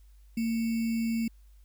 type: tone with sample-and-hold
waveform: sine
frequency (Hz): 228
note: A#3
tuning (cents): -38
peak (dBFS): -26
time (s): 0.37-1.28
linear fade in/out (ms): 5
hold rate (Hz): 2450
effects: added 50 Hz sine -52 dBFS peak until 1.64 s + white hiss -71 dBFS RMS until 1.64 s